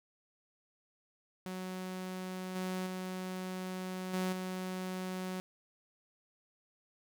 sawtooth tone with level steps, 185.2 Hz, F#3, 2 cents sharp, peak -35 / -31 / -34 / -28 / -33 dBFS, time 1.46-5.4 s, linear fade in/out 0 ms, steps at 2.55 / 2.86 / 4.13 / 4.32 s, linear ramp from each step 10 ms, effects none

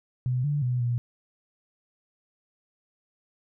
sine tone with pitch steps, 125.9 / 146 / 124.4 / 120.6 Hz, B2 / D3 / B2 / B2, +34 / -10 / +13 / -41 cents, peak -23 dBFS, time 0.26-0.98 s, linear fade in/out 0 ms, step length 180 ms, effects none

